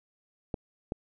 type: clicks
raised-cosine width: 2 ms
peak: -18 dBFS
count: 2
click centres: 0.542 / 0.921 s
effects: none